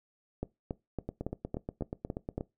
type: two click trains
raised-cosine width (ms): 2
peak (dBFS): -20 / -22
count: 8 / 12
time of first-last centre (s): 0.43-2.38 / 1.09-2.409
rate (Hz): 3.59 / 8.34
effects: noise-tail reverb RT60 0.2 s tail -20 dB re dry